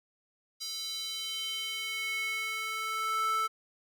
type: tone with high-pass filter sweep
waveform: square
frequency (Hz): 440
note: A4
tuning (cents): 0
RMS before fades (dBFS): -34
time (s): 0.6-3.48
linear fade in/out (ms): 20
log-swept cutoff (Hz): 4600 to 1200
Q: 4
effects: none